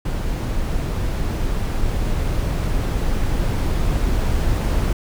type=noise with level ramp; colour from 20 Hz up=brown; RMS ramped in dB=-22 to -18 dBFS; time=0.05-4.93 s; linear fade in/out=5 ms; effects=none